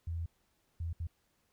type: tone bursts at uneven times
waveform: sine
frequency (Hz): 83.5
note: E2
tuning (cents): +23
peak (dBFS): -34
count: 3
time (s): 0.07-0.26 / 0.8-0.93 / 1-1.07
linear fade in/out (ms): 5
effects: pink hiss -75 dBFS RMS until 1.52 s